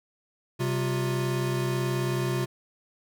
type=tone cluster; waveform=square; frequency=130.8 / 192.8 / 353.9 Hz; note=C3 / G3 / F4; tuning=0 / -28 / +23 cents; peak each=-28 / -36 / -31 dBFS; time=0.59-2.46 s; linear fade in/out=20 ms; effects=none